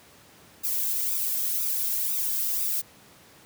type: noise with flanger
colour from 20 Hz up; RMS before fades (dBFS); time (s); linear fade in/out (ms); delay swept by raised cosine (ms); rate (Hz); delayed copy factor
violet; -27; 0.63-2.82; 20; 0.81 to 1.91; 2; +0.85
effects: pink hiss -53 dBFS RMS until 3.45 s + high-pass 100 Hz 12 dB/octave